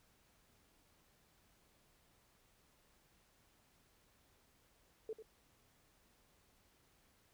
sine tone with echo, 440 Hz, A4, in tune, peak -40 dBFS, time 5.09-5.13 s, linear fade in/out 2 ms, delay 94 ms, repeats 1, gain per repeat -10 dB, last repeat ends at 5.224 s, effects pink hiss -72 dBFS RMS until 7.33 s

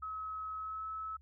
sine tone with pitch glide, 1283 to 1298.7 Hz, E6 to E6, -47 to -26 cents, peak -38 dBFS, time 0.02-1.17 s, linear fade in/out 10 ms, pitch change +21 cents, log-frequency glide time 0.56-0.86 s, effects added 70 Hz sine -58 dBFS peak until 1.21 s

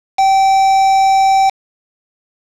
triangle tone with quantisation, 774 Hz, G5, 22 cents flat, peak -6 dBFS, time 0.18-1.5 s, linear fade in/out 10 ms, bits 3, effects low-pass 5000 Hz 12 dB/octave

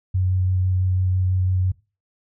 sine tone with vibrato, 92.5 Hz, F#2, in tune, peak -17 dBFS, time 0.14-1.72 s, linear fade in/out 10 ms, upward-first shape square, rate 6 Hz, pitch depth 9 cents each way, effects noise-tail reverb RT60 0.3 s tail -20 dB re dry

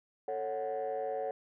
sine chord, F# minor, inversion first, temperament just, 444 / 555 / 740 Hz, A4 / C#5 / F#5, +16 / +2 / 0 cents, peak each -36 / -35 / -36 dBFS, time 0.28-1.31 s, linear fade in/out 2 ms, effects tanh soft clip ceiling -28 dBFS

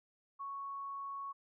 sine tone, 1108.7 Hz, C#6, in tune, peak -40 dBFS, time 0.39-1.33 s, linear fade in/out 20 ms, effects none

